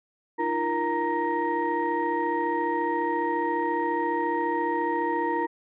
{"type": "tone cluster", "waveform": "sine", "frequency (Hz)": [308.3, 342.8, 469.5, 930, 1879], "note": ["D#4", "F4", "A#4", "A#5", "A#6"], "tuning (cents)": [-16, -32, 12, -4, 13], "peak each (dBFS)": [-32, -29, -31, -26, -34], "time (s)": [0.38, 5.47], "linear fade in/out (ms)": 20, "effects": ["tanh soft clip ceiling -15 dBFS"]}